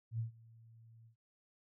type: tone with ADSR envelope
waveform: sine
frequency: 113.8 Hz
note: A#2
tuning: 41 cents flat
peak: -33 dBFS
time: 0.11-1.16 s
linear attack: 81 ms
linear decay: 120 ms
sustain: -24 dB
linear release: 100 ms
effects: none